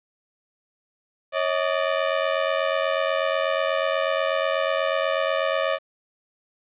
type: ring-modulated tone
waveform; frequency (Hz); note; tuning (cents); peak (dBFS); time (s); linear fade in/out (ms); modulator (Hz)
sawtooth; 593; D5; +17; -14; 1.32-5.79; 50; 44.1
effects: resampled to 8000 Hz + 9-bit